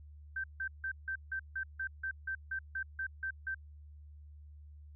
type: tone bursts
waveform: sine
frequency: 1558 Hz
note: G6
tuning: 11 cents flat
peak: -34 dBFS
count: 14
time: 0.36-3.546 s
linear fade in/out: 5 ms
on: 79 ms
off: 160 ms
effects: added 74 Hz sine -50 dBFS peak until 4.95 s